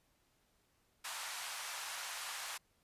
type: band-pass noise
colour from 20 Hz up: pink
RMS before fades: -44 dBFS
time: 1.04-2.58 s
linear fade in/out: 10 ms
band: 840 to 12000 Hz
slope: 24 dB/octave
effects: pink hiss -75 dBFS RMS until 2.83 s + resampled to 32000 Hz